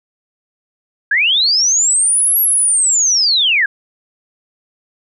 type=linear two-way sweep; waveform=sine; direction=up then down; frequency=1568 to 11630 to 1568 Hz; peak=-10 dBFS; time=1.11-3.66 s; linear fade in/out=5 ms; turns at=2.4 s; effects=none